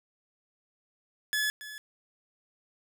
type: tone with echo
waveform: sawtooth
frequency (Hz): 1711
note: A6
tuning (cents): -49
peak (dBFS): -23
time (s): 1.33-1.5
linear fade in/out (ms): 0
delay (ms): 280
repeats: 1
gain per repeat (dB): -14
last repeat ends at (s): 1.78
effects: none